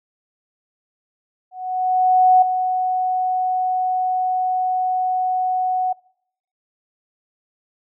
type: tone with ADSR envelope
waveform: sine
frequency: 740 Hz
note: F#5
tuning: in tune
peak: -8 dBFS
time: 1.51-5.93 s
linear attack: 910 ms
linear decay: 6 ms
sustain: -9 dB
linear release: 8 ms
effects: noise-tail reverb RT60 0.7 s tail -24 dB re dry